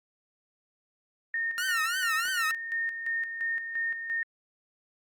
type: tone with tremolo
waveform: sine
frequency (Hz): 1833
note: A#6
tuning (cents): -30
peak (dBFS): -27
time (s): 1.34-4.23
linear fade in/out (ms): 2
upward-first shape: square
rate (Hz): 2.9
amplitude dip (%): 55
type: tone with vibrato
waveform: sawtooth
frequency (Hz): 1396.9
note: F6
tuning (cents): 0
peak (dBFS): -25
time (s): 1.58-2.51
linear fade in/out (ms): 0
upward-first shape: triangle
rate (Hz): 3.1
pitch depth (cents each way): 190
type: clicks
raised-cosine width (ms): 0.3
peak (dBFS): -30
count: 2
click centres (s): 2.255 / 2.282
effects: Opus 48 kbps